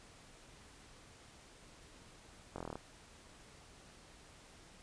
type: slowing click train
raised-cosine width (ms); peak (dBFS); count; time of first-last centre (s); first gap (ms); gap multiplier
1; -28; 9; 2.56-2.756; 22; 1.03
effects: pink hiss -59 dBFS RMS until 4.82 s + resampled to 22050 Hz